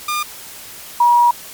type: tone pair in turn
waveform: sawtooth / sine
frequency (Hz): 1207 / 958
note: D6 / A#5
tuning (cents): +47 / +47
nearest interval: major third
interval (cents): 400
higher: first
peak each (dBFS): -14 / -8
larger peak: second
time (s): 0.08-0.23 / 1-1.31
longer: second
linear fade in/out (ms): 5
effects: white hiss -35 dBFS RMS until 1.53 s + MP3 96 kbps